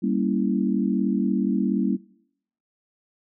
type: chord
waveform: sine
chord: G diminished seventh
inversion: none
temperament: equal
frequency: 196 / 233.1 / 277.2 / 329.6 Hz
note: G3 / Bb3 / Db4 / Fb4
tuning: 0 / 0 / 0 / 0 cents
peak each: -24 / -25 / -27 / -29 dBFS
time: 0.02-1.97 s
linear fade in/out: 20 ms
effects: noise-tail reverb RT60 0.7 s tail -22 dB re dry